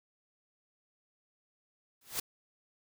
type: noise with exponential growth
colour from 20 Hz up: white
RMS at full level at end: -30 dBFS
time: 2.01-2.2 s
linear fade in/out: 5 ms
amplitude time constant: 40 ms
effects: none